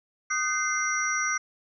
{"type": "tone cluster", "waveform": "sine", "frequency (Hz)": [1240, 1522, 2082, 5810], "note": ["D#6", "F#6", "C7", "F#8"], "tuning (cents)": [-6, 48, -9, -32], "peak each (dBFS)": -30, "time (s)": [0.3, 1.38], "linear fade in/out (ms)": 10, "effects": []}